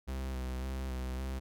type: tone with vibrato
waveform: 45% pulse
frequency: 64.8 Hz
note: C2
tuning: 16 cents flat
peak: -35 dBFS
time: 0.07-1.4 s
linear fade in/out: 20 ms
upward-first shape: square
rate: 1.8 Hz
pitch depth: 23 cents each way
effects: none